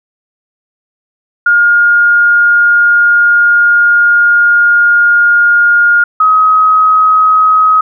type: tone pair in turn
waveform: sine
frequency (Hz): 1420 / 1267.5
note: F6 / D#6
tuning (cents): +28 / +32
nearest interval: major second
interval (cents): 196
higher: first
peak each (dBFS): -4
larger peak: neither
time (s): 1.46-6.04 / 6.2-7.81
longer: first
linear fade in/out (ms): 5
effects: none